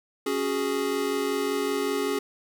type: chord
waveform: square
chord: C# suspended fourth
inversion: none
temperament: equal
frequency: 277.2 / 370 / 415.3 Hz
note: C#4 / F#4 / G#4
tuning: 0 / 0 / 0 cents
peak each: -31 / -32 / -28 dBFS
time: 0.26-2.19 s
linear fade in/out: 5 ms
effects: 10-bit